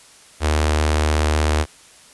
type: tone with notch filter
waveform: sawtooth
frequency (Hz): 76.3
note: D#2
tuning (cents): -33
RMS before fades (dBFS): -18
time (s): 0.4-1.66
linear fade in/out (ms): 50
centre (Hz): 160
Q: 0.63
effects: white hiss -47 dBFS RMS until 2.13 s + resampled to 24000 Hz